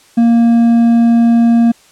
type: tone with hard clipping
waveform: triangle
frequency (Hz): 233.1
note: A#3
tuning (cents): 0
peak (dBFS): -7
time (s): 0.17-1.72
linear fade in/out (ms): 10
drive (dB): 7
effects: white hiss -46 dBFS RMS until 1.91 s + low-pass 9000 Hz 12 dB/octave